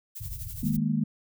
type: noise with tremolo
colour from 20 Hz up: violet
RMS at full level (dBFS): -38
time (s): 0.15-0.77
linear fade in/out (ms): 10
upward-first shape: triangle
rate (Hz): 12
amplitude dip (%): 75
type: low-pass noise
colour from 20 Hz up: white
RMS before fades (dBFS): -39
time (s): 0.2-0.8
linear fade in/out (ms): 10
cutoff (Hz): 140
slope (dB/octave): 96
type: chord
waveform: sine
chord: D# suspended fourth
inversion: none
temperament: equal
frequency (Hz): 155.56 / 207.7 / 233.1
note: D#3 / G#3 / A#3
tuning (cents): 0 / 0 / 0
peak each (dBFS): -28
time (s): 0.63-1.04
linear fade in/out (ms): 5
effects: none